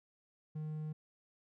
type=tone; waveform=triangle; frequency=154.2 Hz; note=D#3; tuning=15 cents flat; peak=-36 dBFS; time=0.55-0.93 s; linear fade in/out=10 ms; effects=none